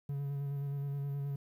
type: tone with vibrato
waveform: triangle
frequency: 140.8 Hz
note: C#3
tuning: 27 cents sharp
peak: -32 dBFS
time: 0.09-1.36 s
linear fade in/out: 5 ms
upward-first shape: square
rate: 9.5 Hz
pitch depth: 18 cents each way
effects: 11-bit